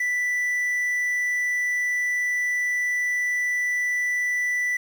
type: tone with quantisation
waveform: triangle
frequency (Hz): 1975.5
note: B6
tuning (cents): 0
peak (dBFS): -20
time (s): 0-4.77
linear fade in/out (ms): 5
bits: 8
effects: none

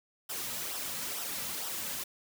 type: noise with flanger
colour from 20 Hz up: white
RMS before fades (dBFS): -37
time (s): 0.29-2.04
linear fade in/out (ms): 10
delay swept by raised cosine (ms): 0.44 to 2.84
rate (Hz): 2.2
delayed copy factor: -0.6
effects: none

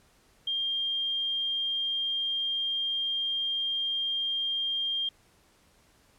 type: tone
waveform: sine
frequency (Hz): 3203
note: G7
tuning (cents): +37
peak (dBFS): -27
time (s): 0.47-5.09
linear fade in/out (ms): 5
effects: pink hiss -63 dBFS RMS until 6.18 s + low-pass 12000 Hz 12 dB/octave

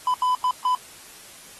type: tone bursts at uneven times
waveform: triangle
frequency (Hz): 1003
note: B5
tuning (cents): +26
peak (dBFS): -16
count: 4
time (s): 0.07-0.14 / 0.22-0.35 / 0.44-0.51 / 0.65-0.75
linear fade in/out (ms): 2
effects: white hiss -45 dBFS RMS until 1.59 s + AAC 32 kbps

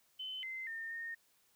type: tone with pitch steps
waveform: sine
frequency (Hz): 3047 / 2069 / 1817 / 1839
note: G7 / C7 / A#6 / A#6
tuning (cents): -50 / -20 / -45 / -24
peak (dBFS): -40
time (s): 0.19-1.15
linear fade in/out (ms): 10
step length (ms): 240
effects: white hiss -72 dBFS RMS until 1.55 s

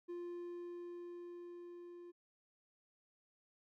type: tone with level ramp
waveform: triangle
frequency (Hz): 349.2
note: F4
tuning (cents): 0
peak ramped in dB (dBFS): -40 to -49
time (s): 0.08-2.12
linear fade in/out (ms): 20
effects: none

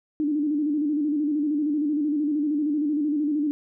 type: tone with vibrato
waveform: sine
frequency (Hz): 297.2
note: D4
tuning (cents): +21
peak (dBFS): -21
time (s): 0.2-3.51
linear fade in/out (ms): 0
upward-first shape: square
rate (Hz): 13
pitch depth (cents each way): 60
effects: none

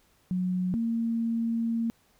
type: tone pair in turn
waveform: sine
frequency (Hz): 182.6 / 229.6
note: F#3 / A#3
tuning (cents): -23 / -26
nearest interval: major third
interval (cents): 397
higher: second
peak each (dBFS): -25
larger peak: neither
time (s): 0.31-0.74 / 0.74-1.9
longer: second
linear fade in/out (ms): 0
effects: pink hiss -65 dBFS RMS until 2.19 s

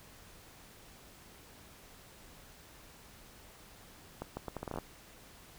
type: accelerating click train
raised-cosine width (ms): 1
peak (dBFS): -24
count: 11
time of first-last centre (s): 4.22-4.786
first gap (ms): 150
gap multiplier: 0.75
effects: pink hiss -56 dBFS RMS until 5.58 s

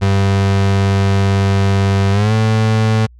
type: tone with pitch glide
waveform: 35% pulse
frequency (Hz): 98 to 110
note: G2 to A2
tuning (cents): 0 to 0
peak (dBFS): -9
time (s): 0.01-3.07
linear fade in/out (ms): 20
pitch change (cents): +200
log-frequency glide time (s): 2.11-2.33
effects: added 60 Hz sine -39 dBFS peak until 3.19 s + low-pass 6000 Hz 12 dB/octave

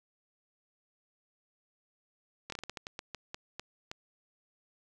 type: slowing click train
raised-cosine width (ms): 0.2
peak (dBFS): -22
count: 13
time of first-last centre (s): 2.5-3.915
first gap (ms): 23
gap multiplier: 1.27
effects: none

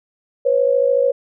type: tone pair together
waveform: sine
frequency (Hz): 493.9 / 547.6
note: B4 / C#5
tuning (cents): 0 / -21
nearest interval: major second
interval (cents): 179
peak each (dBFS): -16 / -15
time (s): 0.45-1.12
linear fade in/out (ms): 10
effects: none

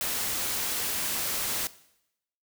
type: noise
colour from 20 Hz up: white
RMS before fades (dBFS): -30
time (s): 0.01-1.67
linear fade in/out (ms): 0
effects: noise-tail reverb RT60 0.8 s tail -18 dB re dry

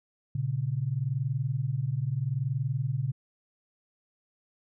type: tone pair together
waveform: sine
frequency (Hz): 118.83 / 139.6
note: A#2 / C#3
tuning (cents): +34 / +13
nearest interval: minor third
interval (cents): 279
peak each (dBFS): -30 / -29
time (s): 0.35-3.12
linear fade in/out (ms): 5
effects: none

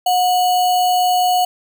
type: tone with sample-and-hold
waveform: sine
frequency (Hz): 727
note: F#5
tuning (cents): -31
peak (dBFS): -12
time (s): 0.06-1.45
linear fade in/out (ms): 5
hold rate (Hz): 3675
effects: none

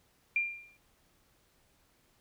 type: tone with exponential decay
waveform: sine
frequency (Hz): 2388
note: D7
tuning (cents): +28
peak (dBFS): -24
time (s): 0.36-0.77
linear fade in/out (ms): 2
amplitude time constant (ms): 89
effects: pink hiss -69 dBFS RMS until 2.2 s

